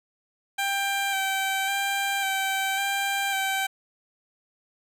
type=tone with vibrato; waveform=15% pulse; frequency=783 Hz; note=G5; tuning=2 cents flat; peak=-18 dBFS; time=0.58-3.67 s; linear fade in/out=10 ms; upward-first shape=square; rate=0.91 Hz; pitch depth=19 cents each way; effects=none